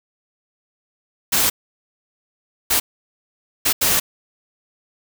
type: noise bursts at uneven times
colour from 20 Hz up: white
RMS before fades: -17 dBFS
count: 4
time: 1.32-1.5 / 2.7-2.8 / 3.65-3.73 / 3.81-4 s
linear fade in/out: 10 ms
effects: none